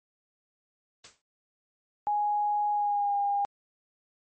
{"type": "noise with exponential decay", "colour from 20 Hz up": "white", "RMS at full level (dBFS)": -42, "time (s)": [1.04, 1.22], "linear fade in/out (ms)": 5, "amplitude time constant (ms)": 39}
{"type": "tone with pitch glide", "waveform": "sine", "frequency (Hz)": [830.6, 807.9], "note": ["G#5", "G#5"], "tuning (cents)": [0, -48], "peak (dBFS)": -24, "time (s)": [2.07, 3.45], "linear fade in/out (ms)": 0, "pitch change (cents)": -48, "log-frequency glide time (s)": [2.72, 3.16]}
{"effects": ["MP3 32 kbps"]}